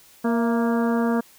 harmonic tone with a mistuned harmonic, 233.7 Hz, A#3, 5 cents sharp, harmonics 1 / 2 / 3 / 4 / 5 / 6 / 7, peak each -20 / -26 / -30 / -32 / -34 / -36 / -37 dBFS, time 0.24-1.21 s, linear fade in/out 10 ms, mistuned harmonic 3, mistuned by -53 cents, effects white hiss -52 dBFS RMS until 1.38 s

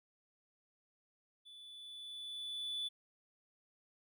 triangle tone with level ramp, 3472 Hz, A7, 24 cents flat, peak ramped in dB -52 to -34 dBFS, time 1.45-2.89 s, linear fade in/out 20 ms, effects tanh soft clip ceiling -30 dBFS

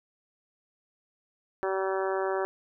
harmonic tone, 191.4 Hz, G3, 41 cents flat, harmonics 2 / 3 / 4 / 5 / 6 / 7 / 8 / 9, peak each -29 / -33 / -35 / -37 / -39 / -40 / -41 / -42 dBFS, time 1.63-2.45 s, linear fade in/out 0 ms, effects none

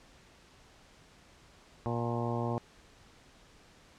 harmonic tone with a mistuned harmonic, 118.4 Hz, A#2, 27 cents sharp, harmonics 1 / 2 / 3 / 4 / 5 / 6 / 7 / 8 / 9, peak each -34 / -37 / -39 / -40 / -41 / -42 / -42 / -43 / -44 dBFS, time 1.86-2.58 s, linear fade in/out 0 ms, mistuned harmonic 8, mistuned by -61 cents, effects pink hiss -59 dBFS RMS until 3.98 s + low-pass 7000 Hz 12 dB/octave

